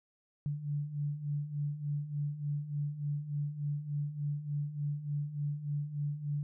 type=beating tone pair; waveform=sine; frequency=143.6 / 147 Hz; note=D3 / D3; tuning=-39 / +2 cents; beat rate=3.4 Hz; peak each=-39 / -34 dBFS; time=0.46-6.43 s; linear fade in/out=0 ms; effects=none